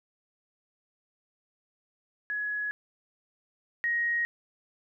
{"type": "tone pair in turn", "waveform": "sine", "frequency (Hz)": [1684, 1881.4], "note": ["G#6", "A#6"], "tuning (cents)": [24, 15], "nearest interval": "major second", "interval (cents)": 191, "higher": "second", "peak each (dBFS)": [-29, -25], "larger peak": "second", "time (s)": [[2.3, 2.71], [3.84, 4.25]], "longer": "neither", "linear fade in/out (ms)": 0, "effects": []}